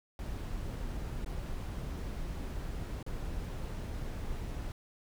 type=noise with dropouts; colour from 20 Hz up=brown; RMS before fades=-38 dBFS; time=0.19-4.72 s; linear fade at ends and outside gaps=1 ms; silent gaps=1.246-1.261 / 3.028-3.064 s; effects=none